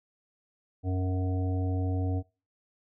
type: harmonic tone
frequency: 92.5 Hz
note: F#2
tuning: in tune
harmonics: 1 / 3 / 5 / 7 / 8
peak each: -27 / -34 / -40 / -44 / -43 dBFS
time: 0.83-2.23 s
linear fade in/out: 50 ms
effects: noise-tail reverb RT60 0.3 s tail -21 dB re dry